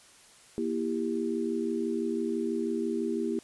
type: chord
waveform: sine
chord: E diminished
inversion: second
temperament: just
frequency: 237.3 / 329.6 / 395.6 Hz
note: Bb3 / E4 / G4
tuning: +31 / 0 / +16 cents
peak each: -32 dBFS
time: 0.58-3.39 s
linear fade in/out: 0 ms
effects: white hiss -56 dBFS RMS until 3.43 s + resampled to 24000 Hz

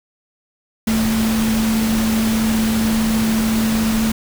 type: tone in noise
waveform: sine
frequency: 221.5 Hz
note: A3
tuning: 12 cents sharp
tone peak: -15 dBFS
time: 0.87-4.12 s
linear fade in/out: 5 ms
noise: pink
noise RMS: -24 dBFS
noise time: 0.87-4.12 s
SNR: +6 dB
effects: none

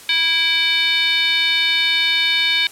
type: tone with frequency modulation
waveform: sine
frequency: 2994 Hz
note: F#7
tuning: 20 cents sharp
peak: -14 dBFS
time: 0.09-2.67 s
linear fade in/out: 2 ms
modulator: 675 Hz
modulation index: 1.7
effects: white hiss -40 dBFS RMS until 2.71 s + low-pass 12000 Hz 12 dB/octave

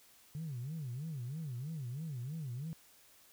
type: tone with vibrato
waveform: sine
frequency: 140 Hz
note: C#3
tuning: 18 cents sharp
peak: -37 dBFS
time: 0.35-2.73 s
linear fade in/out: 0 ms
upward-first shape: sine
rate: 3.1 Hz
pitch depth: 280 cents each way
effects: tanh soft clip ceiling -35 dBFS + white hiss -63 dBFS RMS until 3.32 s

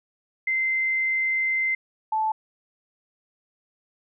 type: tone pair in turn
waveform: sine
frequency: 2076 / 872.9 Hz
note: C7 / A5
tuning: -14 / -14 cents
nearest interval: octave + minor third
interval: 1500 cents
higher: first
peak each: -21 / -21 dBFS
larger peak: neither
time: 0.47-1.75 / 2.12-2.32 s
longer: first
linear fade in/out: 5 ms
effects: none

